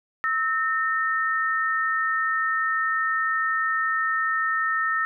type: tone pair together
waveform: sine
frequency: 1302.5 / 1823 Hz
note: E6 / A#6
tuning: -21 / -39 cents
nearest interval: tritone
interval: 582 cents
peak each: -24 dBFS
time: 0.24-5.05 s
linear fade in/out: 0 ms
effects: none